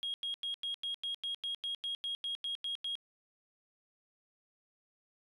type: tone bursts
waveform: sine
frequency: 3273 Hz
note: G#7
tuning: 26 cents flat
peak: -33 dBFS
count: 15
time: 0.03-2.954 s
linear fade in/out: 0 ms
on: 110 ms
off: 91 ms
effects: tanh soft clip ceiling -31 dBFS